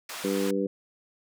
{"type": "band-pass noise", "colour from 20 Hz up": "pink", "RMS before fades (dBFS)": -38, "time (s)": [0.09, 0.51], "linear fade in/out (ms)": 5, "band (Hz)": [810, 14000], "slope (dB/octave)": 12}
{"type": "harmonic tone", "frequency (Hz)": 98, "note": "G2", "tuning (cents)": 0, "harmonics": [2, 3, 4, 5], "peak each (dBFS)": [-30, -30, -30, -30], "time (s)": [0.24, 0.67], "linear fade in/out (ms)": 5}
{"effects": []}